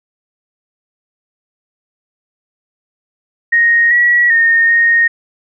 sine tone with pitch steps, 1867 / 1927 / 1839 / 1857 Hz, A#6 / B6 / A#6 / A#6, +2 / -43 / -24 / -7 cents, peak -7 dBFS, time 3.52-5.08 s, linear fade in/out 10 ms, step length 390 ms, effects none

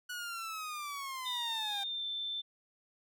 sawtooth linear sweep, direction down, 1474 to 784 Hz, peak -35 dBFS, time 0.09-1.84 s, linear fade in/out 10 ms
sine tone with pitch glide, 3645 to 3547 Hz, A#7 to A7, -40 to +13 cents, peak -35 dBFS, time 1.25-2.42 s, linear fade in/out 20 ms, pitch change -47 cents, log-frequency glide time 1.83-2.05 s
effects none

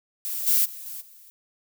violet noise with level steps, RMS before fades -30 / -20 / -39 / -36 / -50 dBFS, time 0.25-1.3 s, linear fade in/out 0 ms, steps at 0.46 / 0.64 / 0.85 / 1 s, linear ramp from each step 20 ms, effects none

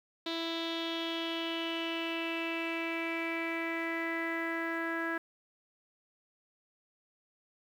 sawtooth tone with low-pass filter sweep, 330.9 Hz, E4, 7 cents sharp, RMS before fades -35 dBFS, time 0.26-5.18 s, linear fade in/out 5 ms, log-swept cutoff 3800 to 1700 Hz, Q 6.1, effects 10-bit

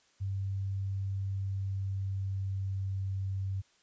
sine tone with pitch glide, 97.4 to 96.45 Hz, G2 to G2, -11 to -28 cents, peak -31 dBFS, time 0.2-3.62 s, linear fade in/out 20 ms, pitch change -17 cents, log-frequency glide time 1.22-3.12 s, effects white hiss -67 dBFS RMS until 3.82 s + resampled to 16000 Hz

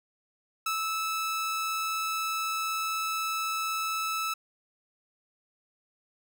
sawtooth tone with ADSR envelope, 1309 Hz, E6, 13 cents flat, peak -23 dBFS, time 0.66-4.34 s, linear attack 5 ms, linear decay 100 ms, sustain -2 dB, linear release 7 ms, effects none

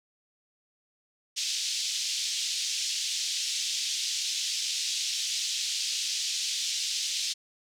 white band-pass noise, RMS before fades -31 dBFS, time 1.36-7.34 s, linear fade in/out 20 ms, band 3000 to 6400 Hz, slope 24 dB/octave, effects none

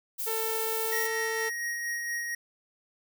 violet noise, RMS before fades -33 dBFS, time 0.18-1.08 s, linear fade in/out 20 ms
sawtooth tone, 446.1 Hz, A4, 24 cents sharp, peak -27 dBFS, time 0.26-1.5 s, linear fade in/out 20 ms
square tone with tremolo, 1883 Hz, A#6, 17 cents sharp, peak -30 dBFS, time 0.92-2.35 s, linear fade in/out 5 ms, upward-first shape sine, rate 4.3 Hz, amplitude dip 30%
effects none

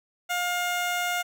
15% pulse tone, 710 Hz, F5, 28 cents sharp, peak -19 dBFS, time 0.29-1.23 s, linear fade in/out 20 ms, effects none

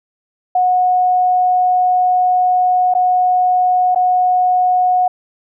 sine tone with dropouts, 730 Hz, F#5, 24 cents flat, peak -10 dBFS, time 0.55-5.08 s, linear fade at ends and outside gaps 5 ms, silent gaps 2.939-2.949 / 3.948-3.958 s, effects none

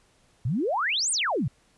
sine exponential two-way sweep, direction up then down, 104.7 to 9397 to 108.1 Hz, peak -23 dBFS, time 0.45-1.48 s, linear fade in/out 5 ms, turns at 1.11 s, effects pink hiss -63 dBFS RMS until 1.77 s + resampled to 24000 Hz

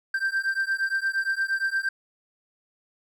triangle beating tone pair, 1568 / 1576.6 Hz, G6 / G6, 0 / +9 cents, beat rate 8.6 Hz, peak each -25 dBFS, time 0.14-1.89 s, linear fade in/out 5 ms, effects none

